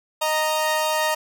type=tone pair together; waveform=sawtooth; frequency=621 / 930 Hz; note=D#5 / A#5; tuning=-3 / -4 cents; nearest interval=perfect fifth; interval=699 cents; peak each=-19 dBFS; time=0.21-1.15 s; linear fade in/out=10 ms; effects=none